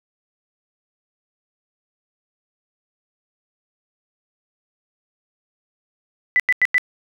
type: tone bursts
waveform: sine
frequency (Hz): 1992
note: B6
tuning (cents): +14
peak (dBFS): -12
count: 4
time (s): 6.36-6.781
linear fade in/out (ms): 0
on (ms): 37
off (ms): 91
effects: none